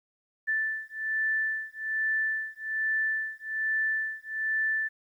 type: beating tone pair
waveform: sine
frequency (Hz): 1760 / 1761.2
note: A6 / A6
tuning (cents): 0 / +1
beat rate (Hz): 1.2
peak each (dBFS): -30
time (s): 0.47-4.89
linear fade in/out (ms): 20
effects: 11-bit